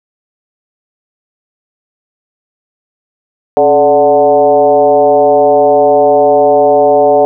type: tone with frequency modulation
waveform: sine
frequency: 584 Hz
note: D5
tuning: 10 cents flat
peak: -4 dBFS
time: 3.57-7.25 s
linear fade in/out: 0 ms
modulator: 154 Hz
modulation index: 1.3
effects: none